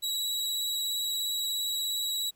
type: tone with vibrato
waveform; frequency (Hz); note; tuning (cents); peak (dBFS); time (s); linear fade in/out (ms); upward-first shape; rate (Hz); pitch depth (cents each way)
sawtooth; 3888; B7; -28; -26; 0.02-2.31; 20; sine; 17; 22
effects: pink hiss -69 dBFS RMS until 2.35 s